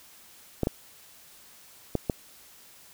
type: clicks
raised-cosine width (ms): 2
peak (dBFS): -11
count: 4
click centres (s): 0.633 / 0.671 / 1.953 / 2.098
effects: white hiss -53 dBFS RMS until 2.93 s